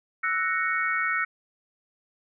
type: chord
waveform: sine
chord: F# dominant seventh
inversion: third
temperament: equal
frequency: 1318.5 / 1480 / 1864.7 / 2217 Hz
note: E6 / F#6 / A#6 / C#7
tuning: 0 / 0 / 0 / 0 cents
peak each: -29 dBFS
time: 0.23-1.25 s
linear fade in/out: 10 ms
effects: none